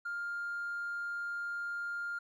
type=tone; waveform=triangle; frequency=1403 Hz; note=F6; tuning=8 cents sharp; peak=-32 dBFS; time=0.05-2.19 s; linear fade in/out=10 ms; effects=tanh soft clip ceiling -32 dBFS